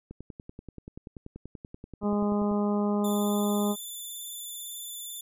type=click train; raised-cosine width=3 ms; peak=-28 dBFS; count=26; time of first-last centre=0.11-2.514 s; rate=10.4 Hz
type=harmonic tone; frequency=206 Hz; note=G#3; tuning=14 cents flat; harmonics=1 / 2 / 3 / 4 / 5 / 6; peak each=-25 / -31 / -35 / -37 / -39 / -41 dBFS; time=2.01-3.76 s; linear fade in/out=50 ms
type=tone with vibrato; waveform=5% pulse; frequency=3521 Hz; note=A7; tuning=in tune; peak=-30 dBFS; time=3.04-5.21 s; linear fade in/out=5 ms; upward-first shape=triangle; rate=18 Hz; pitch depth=34 cents each way
effects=none